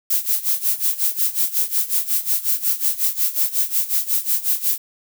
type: noise with tremolo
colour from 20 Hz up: violet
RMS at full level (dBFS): -17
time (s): 0.1-4.78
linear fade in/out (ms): 5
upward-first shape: sine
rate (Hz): 5.5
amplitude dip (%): 85
effects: none